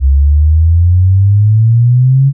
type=exponential sweep; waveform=sine; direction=up; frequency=66 to 140 Hz; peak=-4 dBFS; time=0-2.33 s; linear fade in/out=50 ms; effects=none